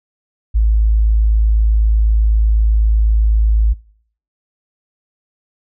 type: tone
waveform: sine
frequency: 54 Hz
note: A1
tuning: 32 cents flat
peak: -9 dBFS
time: 0.54-3.74 s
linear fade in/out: 20 ms
effects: noise-tail reverb RT60 0.6 s tail -23 dB re dry